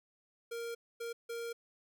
square tone bursts at uneven times, 466.2 Hz, A#4, in tune, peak -39 dBFS, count 3, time 0.51-0.75 / 1-1.13 / 1.29-1.53 s, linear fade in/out 10 ms, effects none

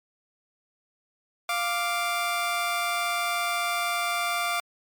20% pulse tone pair together, 698.5 / 1174.7 Hz, F5 / D6, 0 / 0 cents, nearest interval major sixth, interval 900 cents, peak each -23 dBFS, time 1.49-4.6 s, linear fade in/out 2 ms, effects MP3 96 kbps

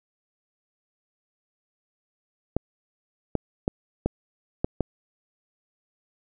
clicks, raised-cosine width 2 ms, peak -9 dBFS, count 6, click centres 2.566 / 3.353 / 3.679 / 4.06 / 4.645 / 4.807 s, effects none

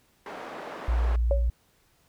white band-pass noise, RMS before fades -39 dBFS, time 0.26-1.16 s, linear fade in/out 2 ms, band 300 to 1000 Hz, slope 12 dB/octave
sine tone, 58.5 Hz, A#1, 7 cents sharp, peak -21 dBFS, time 0.88-1.5 s, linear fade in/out 5 ms
sine tone with exponential decay, 559 Hz, C#5, 14 cents sharp, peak -20 dBFS, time 1.31-1.49 s, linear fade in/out 1 ms, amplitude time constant 38 ms
effects pink hiss -65 dBFS RMS until 2.08 s

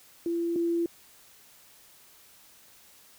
sine tone pair in turn, 339 / 339 Hz, E4 / E4, +49 / +49 cents, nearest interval unison, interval 0 cents, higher neither, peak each -26 / -24 dBFS, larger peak second, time 0.26-0.56 / 0.56-0.86 s, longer neither, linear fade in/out 2 ms, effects white hiss -56 dBFS RMS until 3.18 s

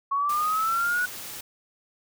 sine linear sweep, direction up, 1100 to 1480 Hz, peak -22 dBFS, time 0.11-1.06 s, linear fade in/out 10 ms
white noise, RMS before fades -38 dBFS, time 0.29-1.41 s, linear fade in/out 5 ms
effects none

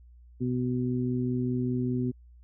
harmonic tone, 125 Hz, B2, 21 cents sharp, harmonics 1 / 2 / 3, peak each -30 / -28 / -35 dBFS, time 0.4-2.12 s, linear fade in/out 20 ms, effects added 60 Hz sine -50 dBFS peak until 2.43 s

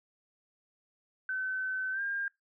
sine tone with pitch glide, 1524 to 1606.2 Hz, G6 to G6, -49 to +42 cents, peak -31 dBFS, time 1.29-2.28 s, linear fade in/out 2 ms, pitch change +91 cents, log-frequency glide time 1.92-2.01 s, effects noise-tail reverb RT60 0.2 s tail -25 dB re dry

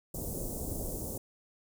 pink band-stop noise, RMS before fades -37 dBFS, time 0.14-1.18 s, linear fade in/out 5 ms, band 620 to 7500 Hz, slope 24 dB/octave, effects none

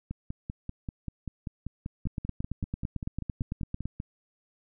two click trains, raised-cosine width 5 ms, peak -19 / -22 dBFS, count 17 / 21, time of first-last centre 2.07-3.856 / 0.11-4.001 s, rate 8.96 / 5.14 Hz, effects none

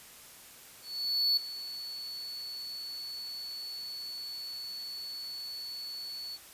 triangle tone with ADSR envelope, 4435 Hz, C#8, in tune, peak -22 dBFS, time 0.82-6.38 s, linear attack 550 ms, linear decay 5 ms, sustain -15 dB, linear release 35 ms, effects white hiss -52 dBFS RMS until 6.53 s + resampled to 32000 Hz

